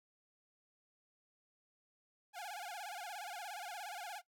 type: tone with vibrato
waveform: sawtooth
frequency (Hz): 768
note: G5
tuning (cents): -36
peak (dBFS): -40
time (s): 2.33-4.22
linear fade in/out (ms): 50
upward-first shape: sine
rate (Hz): 17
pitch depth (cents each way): 180
effects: noise-tail reverb RT60 0.1 s tail -18 dB re dry